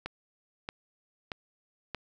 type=click train; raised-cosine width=0.3 ms; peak=-19 dBFS; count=4; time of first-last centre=0.06-1.947 s; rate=1.59 Hz; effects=none